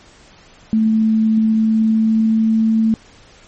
sine tone with pitch glide, 220 to 222.2 Hz, A3 to A3, 0 to +17 cents, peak -11 dBFS, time 0.73-2.94 s, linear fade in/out 0 ms, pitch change +17 cents, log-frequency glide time 1.42-2.8 s, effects pink hiss -46 dBFS RMS until 3.47 s + MP3 32 kbps

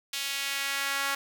sawtooth tone with high-pass filter sweep, 277.2 Hz, C#4, in tune, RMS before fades -31 dBFS, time 0.13-1.15 s, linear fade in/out 5 ms, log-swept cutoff 3100 to 1300 Hz, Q 1.3, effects none

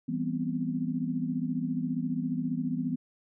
sine chord, C major seventh, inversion first, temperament equal, 164.81 / 196 / 246.9 / 261.6 Hz, E3 / G3 / B3 / C4, 0 / 0 / 0 / 0 cents, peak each -34 / -37 / -31 / -35 dBFS, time 0.08-2.96 s, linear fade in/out 10 ms, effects none

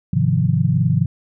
sine chord, F minor seventh, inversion first, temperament equal, 103.83 / 130.81 / 155.56 / 174.61 Hz, Ab2 / C3 / Eb3 / F3, 0 / 0 / 0 / 0 cents, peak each -21 / -18 / -19 / -20 dBFS, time 0.13-1.06 s, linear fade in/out 5 ms, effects none

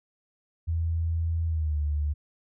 sine tone with pitch glide, 82.6 to 74.01 Hz, E2 to D2, +4 to +14 cents, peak -24 dBFS, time 0.67-2.14 s, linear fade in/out 20 ms, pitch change -190 cents, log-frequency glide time 1.46-1.79 s, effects none

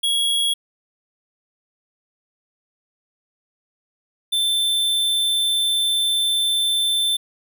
square tone pair in turn, 3322 / 3545 Hz, G#7 / A7, 0 / +12 cents, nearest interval minor second, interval 112 cents, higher second, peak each -18 dBFS, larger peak neither, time 0.03-0.54 / 4.32-7.17 s, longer second, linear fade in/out 10 ms, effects none

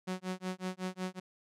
sawtooth tone with tremolo, 185 Hz, F#3, in tune, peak -29 dBFS, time 0.07-1.2 s, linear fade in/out 10 ms, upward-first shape sine, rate 5.4 Hz, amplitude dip 100%, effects low-pass 9000 Hz 12 dB/octave

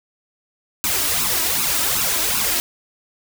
white noise with flanger, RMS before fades -20 dBFS, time 0.84-2.6 s, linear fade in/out 0 ms, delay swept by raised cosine 0.76 to 3.16 ms, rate 2.6 Hz, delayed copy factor +0.8, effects none

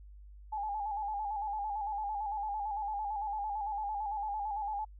sine tone with vibrato, 834 Hz, G#5, 7 cents sharp, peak -33 dBFS, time 0.52-4.85 s, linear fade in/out 10 ms, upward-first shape square, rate 8.9 Hz, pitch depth 57 cents each way, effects added 50 Hz sine -49 dBFS peak until 4.99 s

